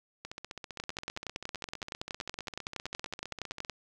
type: two click trains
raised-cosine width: 0.2 ms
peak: -23 / -18 dBFS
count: 53 / 32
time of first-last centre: 0.25-3.649 / 0.8-3.697 s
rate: 15.3 / 10.7 Hz
effects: none